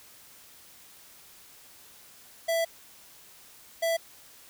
square tone bursts at uneven times, 663 Hz, E5, 10 cents sharp, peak -25 dBFS, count 2, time 2.48-2.65 / 3.82-3.97 s, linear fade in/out 10 ms, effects white hiss -53 dBFS RMS until 4.49 s

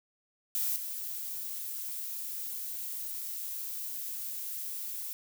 violet noise with level steps, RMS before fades -31 / -38 dBFS, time 0.55-5.13 s, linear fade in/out 0 ms, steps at 0.76 s, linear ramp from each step 2 ms, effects none

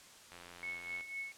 click train, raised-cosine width 0.3 ms, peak -35 dBFS, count 61, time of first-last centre 0.32-1.009 s, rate 87.1 Hz
sine tone with tremolo, 2200 Hz, C#7, 14 cents flat, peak -37 dBFS, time 0.63-1.32 s, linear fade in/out 0 ms, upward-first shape triangle, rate 4 Hz, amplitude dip 75%
effects white hiss -57 dBFS RMS until 1.37 s + low-pass 9000 Hz 12 dB/octave

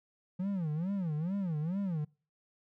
triangle tone with vibrato, 173.7 Hz, F3, 9 cents flat, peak -29 dBFS, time 0.39-2.05 s, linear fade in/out 10 ms, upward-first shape sine, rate 2.3 Hz, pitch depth 260 cents each way, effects noise-tail reverb RT60 0.4 s tail -26 dB re dry

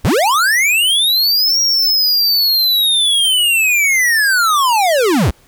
square linear two-way sweep, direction up then down, 40.21 to 5660 to 48.13 Hz, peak -11 dBFS, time 0.04-5.31 s, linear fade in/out 10 ms, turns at 1.6 s, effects pink hiss -50 dBFS RMS until 5.47 s

